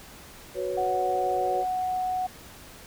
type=chord; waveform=sine; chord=F# suspended fourth; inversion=none; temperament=just; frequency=370 / 493.3 / 555 Hz; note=F#4 / B4 / C#5; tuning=0 / -2 / +2 cents; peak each=-31 / -32 / -31 dBFS; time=0.54-1.65 s; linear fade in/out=50 ms
type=tone; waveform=sine; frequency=739 Hz; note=F#5; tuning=2 cents flat; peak=-25 dBFS; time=0.77-2.27 s; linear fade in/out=10 ms
effects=pink hiss -47 dBFS RMS until 2.86 s